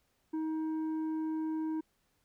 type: tone with tanh clipping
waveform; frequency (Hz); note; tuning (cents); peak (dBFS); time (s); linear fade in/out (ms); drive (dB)
sine; 315.7; D#4; +25; -33; 0.33-1.81; 10; 6
effects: pink hiss -75 dBFS RMS until 2.24 s